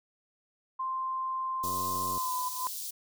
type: tone with pitch glide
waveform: sine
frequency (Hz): 1046.5 to 1007.4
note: C6 to B5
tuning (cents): 0 to +34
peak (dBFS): -30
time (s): 0.79-2.49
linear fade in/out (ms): 10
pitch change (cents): -66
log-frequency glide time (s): 2.11-2.33
type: high-pass noise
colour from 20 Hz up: white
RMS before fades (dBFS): -38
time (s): 1.63-2.91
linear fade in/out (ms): 10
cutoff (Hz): 4100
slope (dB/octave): 24
type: click train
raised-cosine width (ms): 2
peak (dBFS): -30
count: 50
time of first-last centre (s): 1.64-2.177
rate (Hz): 91.3
type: tone with exponential growth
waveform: sine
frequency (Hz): 1016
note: B5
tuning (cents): +49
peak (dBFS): -27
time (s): 2.27-2.67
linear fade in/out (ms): 0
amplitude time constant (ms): 86
effects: none